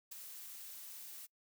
blue noise with ADSR envelope, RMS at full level -44 dBFS, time 0.11-1.27 s, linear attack 12 ms, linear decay 8 ms, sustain -6 dB, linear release 22 ms, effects noise-tail reverb RT60 0.1 s tail -24 dB re dry

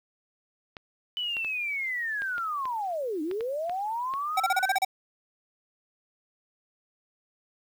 clicks, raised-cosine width 0.3 ms, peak -24 dBFS, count 10, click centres 0.768 / 1.368 / 1.447 / 2.22 / 2.381 / 2.655 / 3.313 / 3.408 / 3.696 / 4.138 s
sine linear two-way sweep, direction down then up, 3005 to 292.2 to 1617 Hz, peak -28 dBFS, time 1.17-4.76 s, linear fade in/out 0 ms, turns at 3.22 s
square tone bursts, 763 Hz, G5, 47 cents flat, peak -22 dBFS, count 8, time 4.37-4.849 s, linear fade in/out 5 ms, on 31 ms, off 33 ms
effects 9-bit

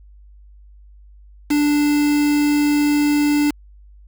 triangle tone with quantisation, 293.7 Hz, D4, in tune, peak -12 dBFS, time 1.5-3.51 s, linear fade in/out 10 ms, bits 4, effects added 50 Hz sine -42 dBFS peak until 4.07 s

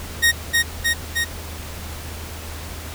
sawtooth tone with echo, 1864.7 Hz, A#6, in tune, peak -9 dBFS, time 0.22-0.32 s, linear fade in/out 20 ms, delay 310 ms, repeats 3, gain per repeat -2 dB, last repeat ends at 1.25 s, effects added 79 Hz sine -33 dBFS peak until 2.94 s + pink hiss -35 dBFS RMS until 2.94 s

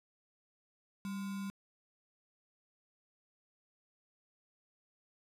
sine tone with sample-and-hold, 196 Hz, G3, in tune, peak -37 dBFS, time 1.05-1.5 s, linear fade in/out 0 ms, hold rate 1225 Hz, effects resampled to 32000 Hz

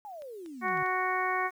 sine exponential sweep, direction down, 864 to 141.6 Hz, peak -40 dBFS, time 0.05-0.83 s, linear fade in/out 0 ms
clicks, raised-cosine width 0.2 ms, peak -36 dBFS, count 5, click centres 0.221 / 0.461 / 0.683 / 0.774 / 0.862 s
harmonic tone, 370 Hz, F#4, in tune, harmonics 1 / 2 / 3 / 4 / 5 / 6, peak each -36 / -33 / -31 / -37 / -34 / -36 dBFS, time 0.61-1.51 s, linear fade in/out 50 ms
effects 10-bit

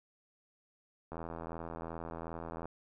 click train, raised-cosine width 1 ms, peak -28 dBFS, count 128, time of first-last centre 1.12-2.656 s, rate 82.7 Hz, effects none

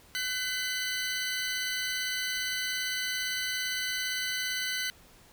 20% pulse tone pair together, 1510.6 / 2020 Hz, F#6 / B6, +35 / +39 cents, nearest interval perfect fourth, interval 504 cents, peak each -28 dBFS, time 0.15-4.9 s, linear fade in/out 0 ms, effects pink hiss -57 dBFS RMS until 5.32 s

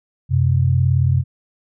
sine tone pair together, 92.42 / 130.7 Hz, F#2 / C3, -1 / -1 cents, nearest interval tritone, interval 600 cents, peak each -16 / -15 dBFS, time 0.29-1.24 s, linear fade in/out 50 ms, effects none

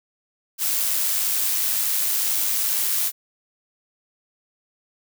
blue noise with amplitude modulation, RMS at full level -21 dBFS, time 0.58-3.12 s, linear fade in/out 50 ms, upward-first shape sine, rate 102 Hz, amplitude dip 30%, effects none

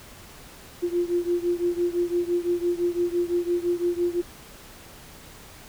sine beating tone pair, 347.4 / 353.3 Hz, F4 / F4, -9 / +20 cents, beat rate 5.9 Hz, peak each -24 / -26 dBFS, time 0.82-4.22 s, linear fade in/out 20 ms, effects pink hiss -46 dBFS RMS until 5.68 s

